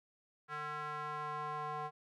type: tone with band-pass filter sweep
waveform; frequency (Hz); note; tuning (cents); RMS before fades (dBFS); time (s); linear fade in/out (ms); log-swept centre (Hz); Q
square; 150.5; D3; +43; -41; 0.48-1.91; 50; 1400 to 920; 3.2
effects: none